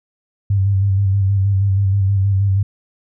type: tone with vibrato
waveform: sine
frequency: 98 Hz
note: G2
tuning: in tune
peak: -12 dBFS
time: 0.5-2.63 s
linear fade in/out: 5 ms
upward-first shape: square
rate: 6.3 Hz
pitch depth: 34 cents each way
effects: none